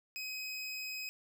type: tone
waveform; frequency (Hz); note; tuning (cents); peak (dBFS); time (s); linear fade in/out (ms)
25% pulse; 2527; D#7; +26; -35; 0.16-1.09; 0
effects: none